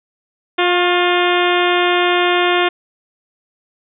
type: harmonic tone with a mistuned harmonic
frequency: 353.9 Hz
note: F4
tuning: 23 cents sharp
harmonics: 1 / 2 / 3 / 4 / 5 / 6 / 7 / 8 / 9 / 10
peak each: -16 / -19 / -21 / -22 / -23 / -24 / -24 / -25 / -26 / -26 dBFS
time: 0.58-2.69 s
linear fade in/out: 10 ms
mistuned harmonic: 3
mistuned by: +30 cents
effects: none